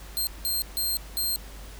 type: tone bursts at uneven times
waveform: 10% pulse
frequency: 4186 Hz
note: C8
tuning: in tune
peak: -18 dBFS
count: 4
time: 0.17-0.27 / 0.45-0.62 / 0.77-0.97 / 1.17-1.36 s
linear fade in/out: 0 ms
effects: added 50 Hz sine -41 dBFS peak until 1.79 s + pink hiss -47 dBFS RMS until 1.79 s